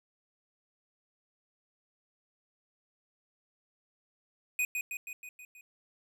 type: tone with echo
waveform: square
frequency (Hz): 2489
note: D#7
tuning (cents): 0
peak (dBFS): -28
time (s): 4.59-4.65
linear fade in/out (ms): 2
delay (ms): 160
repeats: 6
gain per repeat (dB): -4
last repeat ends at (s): 5.61
effects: none